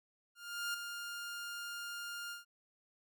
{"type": "tone with ADSR envelope", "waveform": "sawtooth", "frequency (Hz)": 1407, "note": "F6", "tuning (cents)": 12, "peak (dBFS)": -31, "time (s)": [0.35, 2.45], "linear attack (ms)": 390, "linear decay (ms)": 6, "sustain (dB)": -7, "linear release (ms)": 140, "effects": []}